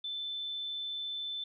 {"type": "tone", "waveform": "sine", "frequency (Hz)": 3526, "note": "A7", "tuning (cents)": 3, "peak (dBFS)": -35, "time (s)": [0.04, 1.44], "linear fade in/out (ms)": 5, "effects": []}